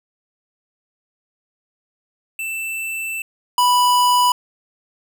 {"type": "tone pair in turn", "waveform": "square", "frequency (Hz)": [2661, 986.4], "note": ["E7", "B5"], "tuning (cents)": [16, -2], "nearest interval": "octave + perfect fourth", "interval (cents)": 1718, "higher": "first", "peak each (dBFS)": [-24, -13], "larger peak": "second", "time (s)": [[2.39, 3.22], [3.58, 4.32]], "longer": "first", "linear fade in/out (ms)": 2, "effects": []}